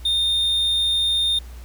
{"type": "tone", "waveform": "triangle", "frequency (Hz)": 3646, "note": "A#7", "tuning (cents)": -39, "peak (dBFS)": -16, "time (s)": [0.05, 1.39], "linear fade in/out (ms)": 5, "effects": ["added 60 Hz sine -35 dBFS peak until 1.64 s", "pink hiss -49 dBFS RMS until 1.64 s"]}